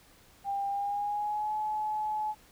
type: tone with pitch glide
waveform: sine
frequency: 797 to 854.2 Hz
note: G5 to G#5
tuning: +28 to +48 cents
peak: -29 dBFS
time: 0.44-2.35 s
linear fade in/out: 50 ms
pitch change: +120 cents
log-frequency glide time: 0.68-1.54 s
effects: pink hiss -59 dBFS RMS until 2.51 s